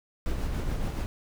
brown noise with tremolo, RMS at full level -28 dBFS, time 0.26-1.06 s, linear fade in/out 0 ms, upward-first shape sine, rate 7.1 Hz, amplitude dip 35%, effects none

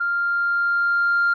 sine tone with level ramp, 1396 Hz, F6, 1 cent flat, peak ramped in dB -19 to -14 dBFS, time 0-1.34 s, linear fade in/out 10 ms, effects tanh soft clip ceiling -13 dBFS

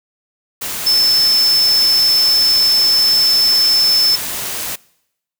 sine tone in noise, 5274 Hz, E8, in tune, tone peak -10 dBFS, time 0.86-4.16 s, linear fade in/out 10 ms, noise white, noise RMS -23 dBFS, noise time 0.61-4.76 s, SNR +10 dB, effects noise-tail reverb RT60 0.8 s tail -23 dB re dry

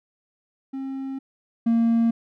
triangle tone pair in turn, 268.3 / 230.4 Hz, C4 / A#3, +44 / -20 cents, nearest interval minor third, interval 264 cents, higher first, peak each -26 / -14 dBFS, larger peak second, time 0.73-1.19 / 1.66-2.11 s, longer first, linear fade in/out 10 ms, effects tanh soft clip ceiling -10 dBFS

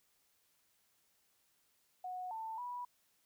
sine tone with pitch steps, 733 / 890 / 979 Hz, F#5 / A5 / B5, -16 / +20 / -15 cents, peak -40 dBFS, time 2.04-2.85 s, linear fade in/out 5 ms, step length 270 ms, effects white hiss -75 dBFS RMS until 3.25 s

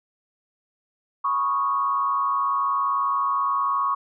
sine tone with frequency modulation, 1108.7 Hz, C#6, in tune, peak -20 dBFS, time 1.24-3.95 s, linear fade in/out 10 ms, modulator 119 Hz, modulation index 0.75, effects none

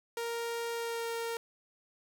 sawtooth tone with pitch glide, 466.2 to 461.9 Hz, A#4 to A#4, 0 to -16 cents, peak -30 dBFS, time 0.17-1.37 s, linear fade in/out 2 ms, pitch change -16 cents, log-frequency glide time 0.72-1.08 s, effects 11-bit

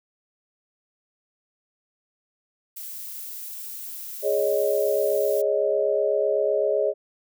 violet noise, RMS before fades -36 dBFS, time 2.76-5.42 s, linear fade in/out 10 ms
sine chord, Ab suspended fourth, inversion none, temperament equal, 415.3 / 554.4 / 622.3 Hz, Ab4 / Db5 / Eb5, 0 / 0 / 0 cents, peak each -24 dBFS, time 4.22-6.94 s, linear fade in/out 50 ms
effects none

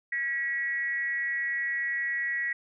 sine tone with frequency modulation, 1925 Hz, B6, 45 cents flat, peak -27 dBFS, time 0.12-2.53 s, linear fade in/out 5 ms, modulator 273 Hz, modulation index 0.5, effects none

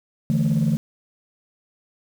sine chord, D suspended second, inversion none, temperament just, 146.83 / 165.19 / 220.2 Hz, D3 / E3 / A3, 0 / +4 / +2 cents, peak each -20 dBFS, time 0.3-0.77 s, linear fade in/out 0 ms, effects tanh soft clip ceiling -13 dBFS + 7-bit

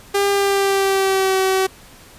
sawtooth tone with pitch glide, 400.4 to 380.3 Hz, G4 to F#4, +37 to +48 cents, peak -11 dBFS, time 0.14-1.67 s, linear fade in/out 10 ms, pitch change -89 cents, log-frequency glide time 0.3-1.37 s, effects pink hiss -44 dBFS RMS until 2.18 s + resampled to 32000 Hz

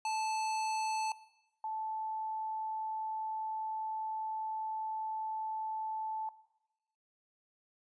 square / sine tone pair in turn, 875 / 875 Hz, A5 / A5, -10 / -10 cents, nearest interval unison, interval 0 cents, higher neither, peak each -33 / -35 dBFS, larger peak first, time 0.05-1.12 / 1.64-6.29 s, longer second, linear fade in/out 2 ms, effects noise-tail reverb RT60 1.0 s tail -18 dB re dry + resampled to 22050 Hz

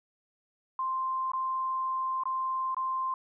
sine tone with dropouts, 1046.5 Hz, C6, in tune, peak -28 dBFS, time 0.79-3.14 s, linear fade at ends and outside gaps 2 ms, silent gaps 1.318-1.334 / 2.236-2.255 / 2.746-2.767 s, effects none

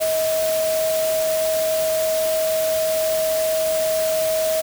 sine tone in noise, 636 Hz, D#5, 38 cents sharp, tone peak -18 dBFS, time 0-4.62 s, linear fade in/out 20 ms, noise white, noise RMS -28 dBFS, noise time 0-4.62 s, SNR +7 dB, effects none

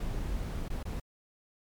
brown noise with dropouts, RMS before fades -34 dBFS, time 0-1 s, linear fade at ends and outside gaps 5 ms, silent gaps 0.684-0.701 / 0.83-0.853 s, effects MP3 96 kbps

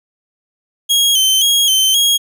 sawtooth tone with vibrato, 3187 Hz, G7, 28 cents sharp, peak -7 dBFS, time 0.89-2.18 s, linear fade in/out 20 ms, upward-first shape square, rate 1.9 Hz, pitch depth 53 cents each way, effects none

